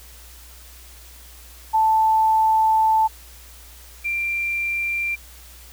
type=tone pair in turn; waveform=sine; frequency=880 / 2369 Hz; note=A5 / D7; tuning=0 / +14 cents; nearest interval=octave + perfect fourth; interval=1714 cents; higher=second; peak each=-14 / -21 dBFS; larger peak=first; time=1.73-3.08 / 4.04-5.16 s; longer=first; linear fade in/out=20 ms; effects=added 60 Hz sine -44 dBFS peak until 5.72 s + white hiss -46 dBFS RMS until 5.72 s